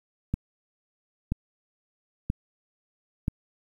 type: click train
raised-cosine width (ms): 5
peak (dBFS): -13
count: 4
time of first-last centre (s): 0.34-3.281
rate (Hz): 1.02
effects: 9-bit